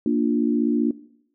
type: chord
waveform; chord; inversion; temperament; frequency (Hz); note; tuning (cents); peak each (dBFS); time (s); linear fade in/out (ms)
sine; Bb major; none; equal; 233.1 / 293.7 / 349.2; Bb3 / D4 / F4; 0 / 0 / 0; -21 / -21 / -26; 0.06-0.91; 2
effects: noise-tail reverb RT60 0.7 s tail -18 dB re dry